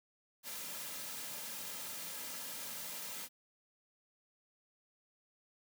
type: noise with comb filter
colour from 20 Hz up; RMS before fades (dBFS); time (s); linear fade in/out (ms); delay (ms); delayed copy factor
white; -44; 0.43-3.29; 50; 2.7; -0.5
effects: high-pass 150 Hz 12 dB/octave